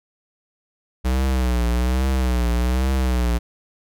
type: tone with vibrato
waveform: square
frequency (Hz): 62.5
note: B1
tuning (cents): +21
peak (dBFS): -18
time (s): 1.04-3.39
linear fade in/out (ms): 20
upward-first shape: triangle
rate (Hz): 1.2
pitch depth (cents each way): 110
effects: none